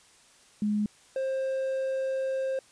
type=tone pair in turn; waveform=sine / triangle; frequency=209.4 / 530.4 Hz; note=G#3 / C5; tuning=+15 / +23 cents; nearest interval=octave + major third; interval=1608 cents; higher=second; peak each=-24 / -25 dBFS; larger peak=first; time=0.62-0.86 / 1.16-2.59 s; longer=second; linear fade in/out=2 ms; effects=white hiss -58 dBFS RMS until 2.71 s + resampled to 22050 Hz